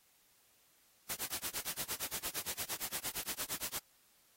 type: noise with tremolo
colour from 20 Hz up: white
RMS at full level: -37 dBFS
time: 1.09-3.79 s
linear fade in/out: 10 ms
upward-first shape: sine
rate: 8.7 Hz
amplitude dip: 100%
effects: white hiss -69 dBFS RMS until 4.36 s + AAC 48 kbps